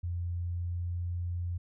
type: tone with pitch glide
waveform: sine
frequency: 87 to 87.55 Hz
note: F2 to F2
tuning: -6 to +5 cents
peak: -31 dBFS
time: 0.03-1.58 s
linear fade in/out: 10 ms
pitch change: +11 cents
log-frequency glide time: 0.31-1.15 s
effects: none